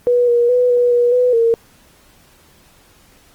sine tone with pitch steps, 487.7 / 476.6 / 495 / 487.1 / 482.3 / 496.8 / 460.4 Hz, B4 / A#4 / B4 / B4 / B4 / B4 / A#4, -22 / +38 / +4 / -24 / -41 / +10 / -22 cents, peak -10 dBFS, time 0.07-1.54 s, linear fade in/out 0 ms, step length 210 ms, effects pink hiss -50 dBFS RMS until 3.34 s + Opus 24 kbps

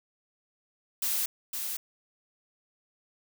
blue noise with echo, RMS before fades -29 dBFS, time 1.02-1.26 s, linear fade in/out 5 ms, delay 510 ms, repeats 1, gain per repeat -5 dB, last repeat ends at 1.77 s, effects none

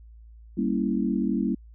sine chord, G diminished seventh, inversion none, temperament equal, 196 / 233.1 / 277.2 / 329.6 Hz, G3 / Bb3 / Db4 / Fb4, 0 / 0 / 0 / 0 cents, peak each -27 / -27 / -29 / -30 dBFS, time 0.57-1.55 s, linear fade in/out 10 ms, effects added 56 Hz sine -45 dBFS peak until 1.74 s

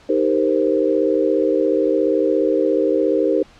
sine chord, C minor seventh, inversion first, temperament equal, 311.1 / 392 / 466.2 / 523.3 Hz, Eb4 / G4 / Bb4 / C5, 0 / 0 / 0 / 0 cents, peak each -20 dBFS, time 0.09-3.43 s, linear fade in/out 5 ms, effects pink hiss -48 dBFS RMS until 3.59 s + low-pass 5000 Hz 12 dB/octave

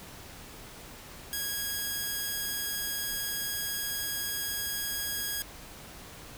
5% pulse tone, 1648 Hz, G#6, 14 cents flat, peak -20 dBFS, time 1.33-5.42 s, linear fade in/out 0 ms, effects pink hiss -47 dBFS RMS until 6.37 s

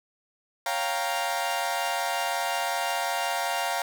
sawtooth chord, G half-diminished seventh, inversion second, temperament equal, 554.4 / 698.5 / 784 / 932.3 Hz, Db5 / F5 / G5 / Bb5, 0 / 0 / 0 / 0 cents, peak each -32 / -26 / -29 / -27 dBFS, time 0.66-3.82 s, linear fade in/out 2 ms, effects none

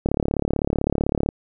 click train, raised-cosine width 2 ms, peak -7 dBFS, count 45, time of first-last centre 0.06-1.289 s, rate 35.8 Hz, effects none

